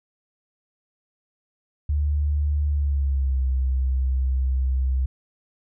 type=tone with pitch glide; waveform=sine; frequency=73.42 to 65.03 Hz; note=D2 to C2; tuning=0 to -10 cents; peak=-19 dBFS; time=1.89-5.06 s; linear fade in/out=5 ms; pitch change=-210 cents; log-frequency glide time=2.68-3.42 s; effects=none